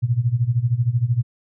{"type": "tone with tremolo", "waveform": "sine", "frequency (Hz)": 120, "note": "B2", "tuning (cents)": -49, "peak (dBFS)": -13, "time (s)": [0.02, 1.23], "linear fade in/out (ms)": 20, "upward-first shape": "sine", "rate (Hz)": 13, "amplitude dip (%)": 85, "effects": []}